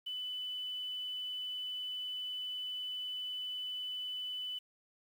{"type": "tone with quantisation", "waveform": "sine", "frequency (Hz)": 2996, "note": "F#7", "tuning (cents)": 21, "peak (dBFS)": -37, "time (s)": [0.06, 4.59], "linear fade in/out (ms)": 10, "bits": 10, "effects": []}